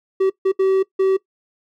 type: tone bursts at uneven times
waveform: triangle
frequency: 382.9 Hz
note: G4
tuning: 41 cents flat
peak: -11 dBFS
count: 4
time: 0.2-0.3 / 0.45-0.52 / 0.59-0.83 / 0.99-1.17 s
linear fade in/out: 10 ms
effects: noise-tail reverb RT60 0.1 s tail -20 dB re dry